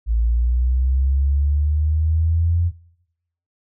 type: linear sweep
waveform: sine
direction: up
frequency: 55 to 87 Hz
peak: -15 dBFS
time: 0.06-2.72 s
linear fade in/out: 50 ms
effects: noise-tail reverb RT60 0.8 s tail -20 dB re dry